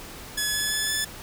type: tone with pitch steps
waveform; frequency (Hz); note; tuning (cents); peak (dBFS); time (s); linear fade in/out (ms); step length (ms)
10% pulse; 1700 / 1711.8 / 1723.7 / 1735.7; G#6 / A6 / A6 / A6; +40 / -48 / -36 / -24; -15; 0.37-1.05; 10; 170
effects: pink hiss -41 dBFS RMS until 1.22 s